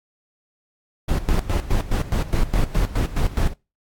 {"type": "noise with tremolo", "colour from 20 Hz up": "brown", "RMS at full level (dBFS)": -18, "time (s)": [1.08, 3.54], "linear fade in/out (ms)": 10, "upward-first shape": "square", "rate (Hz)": 4.8, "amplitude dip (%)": 80, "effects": ["noise-tail reverb RT60 0.3 s tail -26 dB re dry", "AAC 64 kbps"]}